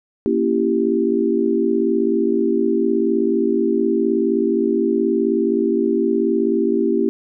sine chord, A# diminished seventh, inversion none, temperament equal with one note detuned, 233.1 / 277.2 / 332.9 / 392 Hz, A#3 / C#4 / E4 / G4, 0 / 0 / +17 / 0 cents, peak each -21 / -23 / -20 / -19 dBFS, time 0.26-7.09 s, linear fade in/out 0 ms, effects none

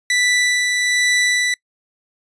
sawtooth tone with tremolo, 1975.5 Hz, B6, in tune, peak -10 dBFS, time 0.1-1.54 s, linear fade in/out 2 ms, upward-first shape sine, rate 1.2 Hz, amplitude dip 30%, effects noise-tail reverb RT60 0.1 s tail -25 dB re dry + resampled to 22050 Hz

